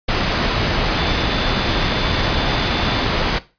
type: tone in noise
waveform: sine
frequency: 3520 Hz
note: A7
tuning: in tune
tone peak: -28 dBFS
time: 0.96-3.05 s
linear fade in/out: 10 ms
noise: pink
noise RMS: -18 dBFS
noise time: 0.08-3.39 s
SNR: -13 dB
effects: noise-tail reverb RT60 0.3 s tail -17 dB re dry + resampled to 11025 Hz